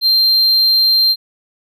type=tone; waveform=triangle; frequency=4164 Hz; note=C8; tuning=9 cents flat; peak=-8 dBFS; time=0.01-1.16 s; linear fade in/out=50 ms; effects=none